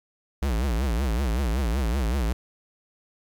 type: tone with vibrato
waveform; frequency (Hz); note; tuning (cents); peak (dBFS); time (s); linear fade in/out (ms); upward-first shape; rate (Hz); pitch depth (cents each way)
square; 61.74; B1; 0; -23; 0.42-2.33; 5; triangle; 5.3; 290
effects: 10-bit